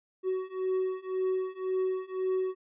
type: beating tone pair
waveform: triangle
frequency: 373.3 / 375.2 Hz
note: F#4 / F#4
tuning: +15 / +24 cents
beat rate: 1.9 Hz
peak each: -30 / -29 dBFS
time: 0.23-2.55 s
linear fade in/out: 50 ms
effects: resampled to 8000 Hz